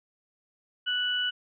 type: tone pair together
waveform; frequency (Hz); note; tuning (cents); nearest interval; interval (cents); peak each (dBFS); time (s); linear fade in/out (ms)
sine; 1480 / 2958; F#6 / F#7; 0 / -1; octave; 1199; -30 / -27; 0.86-1.31; 20
effects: none